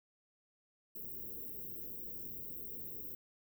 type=band-stop noise; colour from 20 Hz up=white; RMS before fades=-45 dBFS; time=0.95-3.15 s; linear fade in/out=5 ms; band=500 to 14000 Hz; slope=96 dB/octave; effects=none